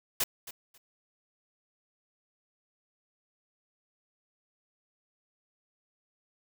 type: noise with echo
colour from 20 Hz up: white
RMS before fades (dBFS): -28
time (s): 0.2-0.24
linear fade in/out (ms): 5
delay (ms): 270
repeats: 2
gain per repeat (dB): -15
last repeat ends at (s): 0.78
effects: none